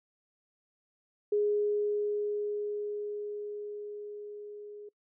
sine tone with level ramp, 415.3 Hz, G#4, in tune, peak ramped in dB -24 to -43 dBFS, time 1.32-4.89 s, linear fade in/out 5 ms, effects noise-tail reverb RT60 0.1 s tail -23 dB re dry

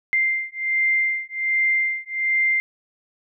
sine beating tone pair, 2093 / 2094.3 Hz, C7 / C7, 0 / +1 cents, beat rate 1.3 Hz, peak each -22 dBFS, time 0.13-2.6 s, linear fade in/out 0 ms, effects none

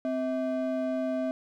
triangle ring-modulated tone, 451.6 Hz, A4, 45 cents sharp, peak -22 dBFS, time 0.05-1.31 s, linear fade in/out 0 ms, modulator 192 Hz, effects none

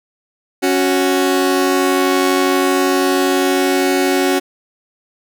sawtooth tone pair together, 277.2 / 369.7 Hz, C#4 / F#4, 0 / -1 cents, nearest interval perfect fourth, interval 499 cents, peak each -12 / -11 dBFS, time 0.62-4.4 s, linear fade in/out 20 ms, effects none

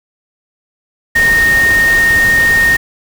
sine tone in noise, 1846 Hz, A#6, 17 cents flat, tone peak -7 dBFS, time 1.15-2.77 s, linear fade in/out 10 ms, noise pink, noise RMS -20 dBFS, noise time 1.15-2.77 s, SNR +10 dB, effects none

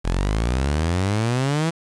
sawtooth exponential sweep, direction up, 41.2 to 169 Hz, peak -15 dBFS, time 0.04-1.71 s, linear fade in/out 20 ms, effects resampled to 22050 Hz + 7-bit

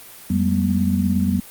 sine tone cluster, 89.3 / 192.2 / 209.4 / 240.6 Hz, F2 / G3 / G#3 / B3, +39 / -34 / +15 / -45 cents, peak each -23 / -19 / -26 / -22 dBFS, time 0.3-1.4 s, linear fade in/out 5 ms, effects white hiss -41 dBFS RMS until 1.5 s + Opus 32 kbps

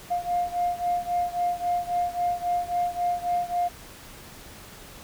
sine beating tone pair, 704 / 707.7 Hz, F5 / F5, +14 / +23 cents, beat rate 3.7 Hz, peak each -25 / -27 dBFS, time 0.1-3.69 s, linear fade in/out 20 ms, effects tanh soft clip ceiling -17 dBFS + pink hiss -45 dBFS RMS until 5.03 s

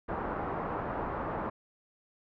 white low-pass noise, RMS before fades -35 dBFS, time 0.08-1.5 s, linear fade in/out 10 ms, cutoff 1200 Hz, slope 24 dB/octave, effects none

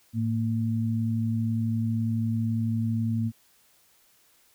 sine tone pair together, 110 / 228 Hz, A2 / A#3, 0 / -38 cents, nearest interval octave + minor second, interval 1262 cents, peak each -26 / -27 dBFS, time 0.13-3.32 s, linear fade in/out 50 ms, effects white hiss -62 dBFS RMS until 4.54 s

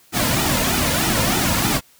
pink noise with flanger, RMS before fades -19 dBFS, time 0.12-1.81 s, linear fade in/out 50 ms, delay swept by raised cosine 1.8 to 2.65 ms, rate 3.2 Hz, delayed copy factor -0.7, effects white hiss -53 dBFS RMS until 1.99 s

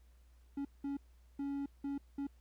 triangle tone bursts at uneven times, 280 Hz, C#4, 18 cents sharp, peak -34 dBFS, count 5, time 0.57-0.65 / 0.84-0.97 / 1.39-1.66 / 1.84-1.98 / 2.18-2.27 s, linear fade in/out 5 ms, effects added 60 Hz sine -60 dBFS peak until 2.4 s + pink hiss -75 dBFS RMS until 2.4 s

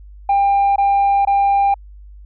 sine tone bursts, 797 Hz, G5, 28 cents sharp, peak -9 dBFS, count 3, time 0.29-1.742 s, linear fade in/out 5 ms, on 470 ms, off 21 ms, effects tanh soft clip ceiling -10 dBFS + added 50 Hz sine -36 dBFS peak until 2.25 s

